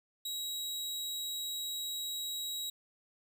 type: tone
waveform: sawtooth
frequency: 3845 Hz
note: B7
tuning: 47 cents flat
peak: -33 dBFS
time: 0.25-2.7 s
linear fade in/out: 5 ms
effects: none